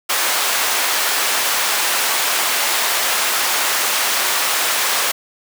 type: high-pass noise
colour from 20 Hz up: pink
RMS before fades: -18 dBFS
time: 0.09-5.12 s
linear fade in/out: 10 ms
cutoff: 860 Hz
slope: 12 dB/octave
effects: none